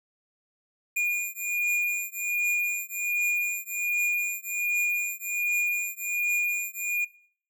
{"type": "beating tone pair", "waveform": "square", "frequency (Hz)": [2430, 2431.3], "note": ["D#7", "D#7"], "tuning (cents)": [-42, -41], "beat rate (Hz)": 1.3, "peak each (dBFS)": -30, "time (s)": [0.96, 7.05], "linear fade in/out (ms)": 10, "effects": ["noise-tail reverb RT60 0.5 s tail -17 dB re dry"]}